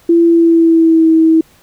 sine tone with pitch glide, 337.4 to 322.3 Hz, E4 to E4, +40 to -39 cents, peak -5 dBFS, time 0.09-1.41 s, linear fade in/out 5 ms, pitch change -79 cents, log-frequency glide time 0.23-1.1 s, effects pink hiss -48 dBFS RMS until 1.62 s

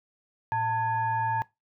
sine tone with frequency modulation, 894 Hz, A5, 27 cents sharp, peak -24 dBFS, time 0.52-1.42 s, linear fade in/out 0 ms, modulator 780 Hz, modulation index 0.62, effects noise-tail reverb RT60 0.2 s tail -20 dB re dry

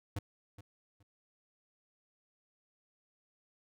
square tone with echo, 100 Hz, G2, 35 cents sharp, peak -35 dBFS, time 0.16-0.19 s, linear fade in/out 5 ms, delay 420 ms, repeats 2, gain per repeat -14 dB, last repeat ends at 1.03 s, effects none

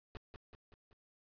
brown noise with echo, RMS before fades -45 dBFS, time 0.15-0.17 s, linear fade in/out 0 ms, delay 190 ms, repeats 4, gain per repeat -5 dB, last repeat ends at 0.93 s, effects resampled to 11025 Hz

